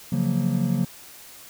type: chord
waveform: triangle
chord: Gb major seventh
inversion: second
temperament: just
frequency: 138.75 / 173.43 / 185 / 231.2 Hz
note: Db3 / F3 / Gb3 / Bb3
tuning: +2 / -12 / 0 / -14 cents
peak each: -24 dBFS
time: 0.12-0.85 s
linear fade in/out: 5 ms
effects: white hiss -45 dBFS RMS until 1.49 s

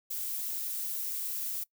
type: noise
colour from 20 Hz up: violet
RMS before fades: -35 dBFS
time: 0.1-1.64 s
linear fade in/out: 10 ms
effects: noise-tail reverb RT60 0.1 s tail -22 dB re dry

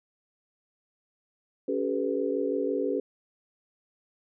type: tone cluster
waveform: sine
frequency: 279.8 / 384.5 / 430.9 / 496.2 Hz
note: C#4 / G4 / A4 / B4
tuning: +16 / -33 / -36 / +8 cents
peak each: -31 dBFS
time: 1.68-3 s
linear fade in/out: 5 ms
effects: none

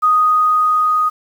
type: tone with level ramp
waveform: sine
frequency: 1244.5 Hz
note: D#6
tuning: in tune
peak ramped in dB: -9 to -12 dBFS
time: 0.02-1.1 s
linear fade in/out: 20 ms
effects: 7-bit

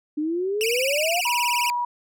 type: exponential sweep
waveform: sine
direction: up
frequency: 293.7 to 727 Hz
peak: -22 dBFS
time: 0.17-1.21 s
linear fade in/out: 10 ms
type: tone with vibrato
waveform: sawtooth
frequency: 2580 Hz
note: E7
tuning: 38 cents flat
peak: -20 dBFS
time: 0.61-1.7 s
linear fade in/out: 0 ms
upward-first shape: triangle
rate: 19 Hz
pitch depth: 270 cents each way
type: tone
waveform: sine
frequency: 967 Hz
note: B5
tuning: 37 cents flat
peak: -22 dBFS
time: 1.25-1.85 s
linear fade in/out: 5 ms
effects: none

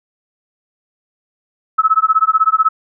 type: tone with tremolo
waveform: sine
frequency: 1297 Hz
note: E6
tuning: 28 cents flat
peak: -6 dBFS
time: 1.78-2.69 s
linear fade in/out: 10 ms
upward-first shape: sine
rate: 16 Hz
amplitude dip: 100%
effects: none

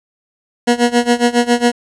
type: tone with tremolo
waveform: 20% pulse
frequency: 240 Hz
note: B3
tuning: 49 cents flat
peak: -3 dBFS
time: 0.67-1.72 s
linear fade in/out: 10 ms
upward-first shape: sine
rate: 7.3 Hz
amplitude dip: 90%
effects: resampled to 22050 Hz + 7-bit

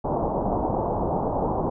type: low-pass noise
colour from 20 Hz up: white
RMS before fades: -25 dBFS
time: 0.04-1.7 s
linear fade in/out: 10 ms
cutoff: 930 Hz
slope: 48 dB/octave
effects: none

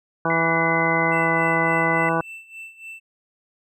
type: harmonic tone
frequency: 164.81 Hz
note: E3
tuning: in tune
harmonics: 1 / 2 / 3 / 4 / 5 / 6 / 7 / 9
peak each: -27 / -27 / -27 / -27 / -27 / -27 / -27 / -27 dBFS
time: 0.25-2.21 s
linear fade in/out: 2 ms
type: tone with pitch glide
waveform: sine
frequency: 2037 to 2009 Hz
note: C7 to B6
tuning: -47 to +29 cents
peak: -22 dBFS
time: 0.3-2.09 s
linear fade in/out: 2 ms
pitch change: -24 cents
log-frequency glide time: 1.13-1.27 s
type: tone with tremolo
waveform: triangle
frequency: 2666 Hz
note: E7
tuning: 19 cents sharp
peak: -32 dBFS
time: 1.11-3 s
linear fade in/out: 20 ms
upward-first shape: sine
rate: 3.5 Hz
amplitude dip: 80%
effects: none

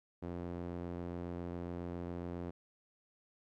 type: tone with band-pass filter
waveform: sawtooth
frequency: 87.31 Hz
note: F2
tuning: in tune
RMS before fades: -42 dBFS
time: 0.22-2.51 s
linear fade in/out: 10 ms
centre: 340 Hz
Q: 0.8
effects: none

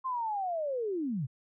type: linear sweep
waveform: sine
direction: down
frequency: 1062 to 113.8 Hz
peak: -30 dBFS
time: 0.04-1.27 s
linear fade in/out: 20 ms
effects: none

